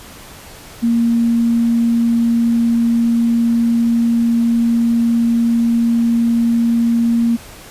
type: tone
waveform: sine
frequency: 233 Hz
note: A#3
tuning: 1 cent flat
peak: -11 dBFS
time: 0.82-7.37 s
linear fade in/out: 20 ms
effects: pink hiss -37 dBFS RMS until 7.7 s + resampled to 32000 Hz